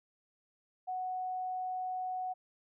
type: tone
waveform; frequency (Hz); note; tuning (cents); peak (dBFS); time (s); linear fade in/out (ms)
sine; 740; F#5; 0; -34; 0.87-2.34; 20
effects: none